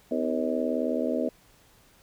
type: harmonic tone with a mistuned harmonic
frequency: 79 Hz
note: D#2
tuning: 27 cents sharp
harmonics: 3 / 4 / 5 / 6 / 7 / 8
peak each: -29 / -33 / -36 / -32 / -32 / -32 dBFS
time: 0.11-1.29 s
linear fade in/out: 5 ms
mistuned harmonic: 3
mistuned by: +110 cents
effects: pink hiss -59 dBFS RMS until 2.02 s